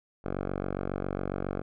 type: tone with low-pass filter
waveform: 5% pulse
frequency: 47.29 Hz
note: F#1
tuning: 39 cents sharp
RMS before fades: -33 dBFS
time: 0.24-1.62 s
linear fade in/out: 10 ms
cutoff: 1100 Hz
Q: 1.1
effects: none